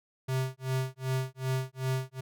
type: tone with tremolo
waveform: square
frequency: 130.81 Hz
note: C3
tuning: in tune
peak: -27 dBFS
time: 0.28-2.21 s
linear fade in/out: 10 ms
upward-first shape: sine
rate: 2.6 Hz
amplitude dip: 100%
effects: none